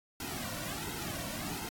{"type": "noise with flanger", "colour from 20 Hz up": "pink", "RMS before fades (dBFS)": -39, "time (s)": [0.2, 1.69], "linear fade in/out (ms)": 2, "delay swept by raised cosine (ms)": [1.7, 2.44], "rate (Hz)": 1.4, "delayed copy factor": -0.8, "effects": ["AAC 64 kbps"]}